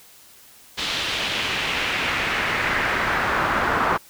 brown noise with band-pass filter sweep, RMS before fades -23 dBFS, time 0.77-3.98 s, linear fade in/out 20 ms, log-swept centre 3700 to 1200 Hz, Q 1.9, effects white hiss -49 dBFS RMS until 4.09 s

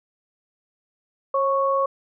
sine tone pair together, 543.4 / 1107 Hz, C#5 / C#6, -35 / -3 cents, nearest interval octave, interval 1232 cents, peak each -21 dBFS, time 1.34-1.86 s, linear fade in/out 5 ms, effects none

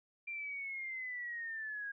sine linear sweep, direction down, 2378 to 1625 Hz, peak -39 dBFS, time 0.27-1.92 s, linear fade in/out 10 ms, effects none

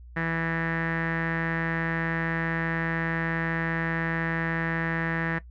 sawtooth tone with low-pass filter, 164.81 Hz, E3, in tune, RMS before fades -28 dBFS, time 0.16-5.39 s, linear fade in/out 10 ms, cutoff 1800 Hz, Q 6.8, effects noise-tail reverb RT60 0.1 s tail -17 dB re dry + added 60 Hz sine -43 dBFS peak until 5.5 s

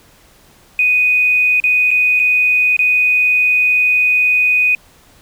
triangle tone with dropouts, 2489 Hz, D#7, in tune, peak -6 dBFS, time 0.79-4.75 s, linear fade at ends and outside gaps 2 ms, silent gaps 1.601-1.639 / 1.907-1.913 / 2.194-2.198 / 2.766-2.791 s, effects tanh soft clip ceiling -8 dBFS + pink hiss -48 dBFS RMS until 5.21 s

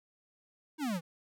square exponential sweep, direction down, 326.4 to 157.4 Hz, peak -32 dBFS, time 0.78-1.01 s, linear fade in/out 50 ms, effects none

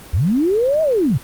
sine linear two-way sweep, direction up then down, 61.74 to 650 to 102 Hz, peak -13 dBFS, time 0.13-1.18 s, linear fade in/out 10 ms, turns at 0.82 s, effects pink hiss -39 dBFS RMS until 1.23 s + Opus 32 kbps

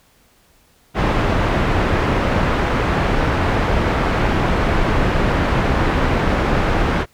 pink low-pass noise, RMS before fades -17 dBFS, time 0.94-7.06 s, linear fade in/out 50 ms, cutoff 1900 Hz, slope 12 dB/octave, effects pink hiss -55 dBFS RMS until 7.13 s

